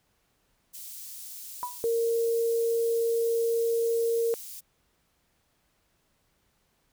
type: high-pass noise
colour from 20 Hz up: white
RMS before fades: -42 dBFS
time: 0.73-4.61 s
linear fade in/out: 20 ms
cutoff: 5400 Hz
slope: 12 dB/octave
type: tone with exponential decay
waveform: sine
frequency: 983 Hz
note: B5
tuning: 8 cents flat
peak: -26 dBFS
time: 1.63-1.81 s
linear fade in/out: 0 ms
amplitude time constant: 38 ms
type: tone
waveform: sine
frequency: 461.7 Hz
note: A#4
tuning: 17 cents flat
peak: -23 dBFS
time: 1.84-4.34 s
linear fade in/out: 0 ms
effects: pink hiss -71 dBFS RMS until 6.92 s